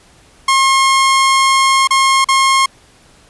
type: tone with dropouts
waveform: sawtooth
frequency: 1074 Hz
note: C6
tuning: 45 cents sharp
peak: -5 dBFS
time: 0.48-2.66 s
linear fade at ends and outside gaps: 5 ms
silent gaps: 1.874-1.906 / 2.245-2.286 s
effects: pink hiss -47 dBFS RMS until 3.29 s + resampled to 24000 Hz